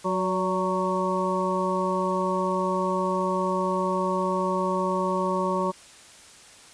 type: harmonic tone with a mistuned harmonic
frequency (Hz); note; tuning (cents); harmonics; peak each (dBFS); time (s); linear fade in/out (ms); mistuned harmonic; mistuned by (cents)
185; F#3; 0; 1 / 2 / 3 / 5 / 6; -29 / -29 / -29 / -29 / -29; 0.04-5.72; 20; 3; +41
effects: white hiss -49 dBFS RMS until 6.73 s + resampled to 22050 Hz